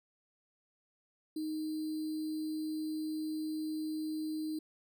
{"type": "tone with sample-and-hold", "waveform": "sine", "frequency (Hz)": 311.1, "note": "D#4", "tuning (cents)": 0, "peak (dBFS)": -34, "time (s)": [1.36, 4.59], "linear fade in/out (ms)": 5, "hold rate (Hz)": 4410, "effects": []}